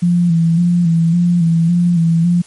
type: tone with vibrato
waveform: sine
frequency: 170 Hz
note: F3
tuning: 46 cents flat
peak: -9 dBFS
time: 0.02-2.42 s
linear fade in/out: 10 ms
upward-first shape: square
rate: 1.8 Hz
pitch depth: 45 cents each way
effects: white hiss -43 dBFS RMS until 2.46 s + MP3 48 kbps